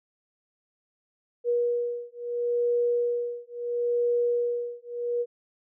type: beating tone pair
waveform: sine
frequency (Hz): 479.5 / 480.24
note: A#4 / B4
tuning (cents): +49 / -48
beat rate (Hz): 0.74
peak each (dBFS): -27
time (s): 1.44-5.26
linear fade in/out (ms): 50
effects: none